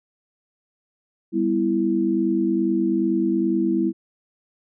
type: chord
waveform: sine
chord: E minor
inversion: first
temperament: just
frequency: 197.78 / 247.2 / 329.6 Hz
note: G3 / B3 / E4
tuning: +16 / +2 / 0 cents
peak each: -24 / -25 / -20 dBFS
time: 1.32-3.93 s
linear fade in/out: 50 ms
effects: none